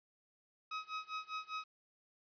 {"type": "tone with tremolo", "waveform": "sawtooth", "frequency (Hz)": 1270, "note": "D#6", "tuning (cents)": 35, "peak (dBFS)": -34, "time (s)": [0.71, 1.64], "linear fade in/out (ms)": 5, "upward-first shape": "sine", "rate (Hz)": 5, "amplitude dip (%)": 95, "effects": ["resampled to 11025 Hz", "11-bit"]}